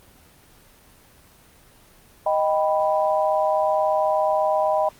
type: chord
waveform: sine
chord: Eb augmented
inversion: none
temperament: equal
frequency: 622.3 / 784 / 987.8 Hz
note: Eb5 / G5 / B5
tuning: 0 / 0 / 0 cents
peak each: -20 / -23 / -25 dBFS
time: 2.26-4.89 s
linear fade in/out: 5 ms
effects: pink hiss -52 dBFS RMS until 4.99 s + Opus 24 kbps